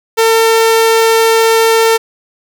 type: tone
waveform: sawtooth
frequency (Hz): 451.2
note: A4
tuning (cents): +44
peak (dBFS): -3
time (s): 0.17-1.98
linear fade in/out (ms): 20
effects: none